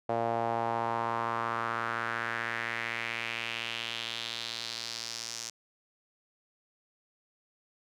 sawtooth tone with band-pass filter sweep, 115.7 Hz, A#2, 13 cents flat, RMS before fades -34 dBFS, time 0.09-5.5 s, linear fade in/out 5 ms, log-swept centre 660 to 6000 Hz, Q 2.9, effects none

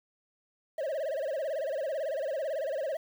triangle tone with vibrato, 587.3 Hz, D5, in tune, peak -28 dBFS, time 0.78-2.97 s, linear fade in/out 5 ms, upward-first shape sine, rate 18 Hz, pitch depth 190 cents each way, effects 9-bit

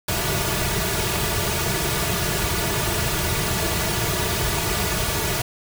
pink noise with comb filter, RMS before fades -23 dBFS, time 0.08-5.42 s, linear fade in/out 5 ms, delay 3.8 ms, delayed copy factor -1, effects none

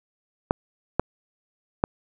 clicks, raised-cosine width 1 ms, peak -5 dBFS, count 3, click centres 0.509 / 0.996 / 1.839 s, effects none

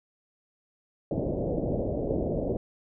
white low-pass noise, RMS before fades -29 dBFS, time 1.11-2.57 s, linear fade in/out 2 ms, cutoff 610 Hz, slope 48 dB/octave, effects none

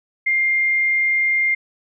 sine tone, 2110 Hz, C7, 14 cents sharp, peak -15 dBFS, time 0.26-1.55 s, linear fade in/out 10 ms, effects none

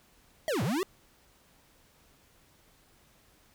square linear two-way sweep, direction down then up, 669 to 100.1 to 404.8 Hz, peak -28 dBFS, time 0.48-0.83 s, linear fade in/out 0 ms, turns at 0.63 s, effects pink hiss -63 dBFS RMS until 3.54 s

